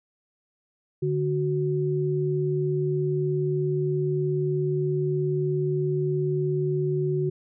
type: tone pair together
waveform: sine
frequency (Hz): 146.83 / 370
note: D3 / F#4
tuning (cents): 0 / 0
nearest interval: octave + major third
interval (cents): 1600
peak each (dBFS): -25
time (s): 1.02-7.3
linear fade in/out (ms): 10
effects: none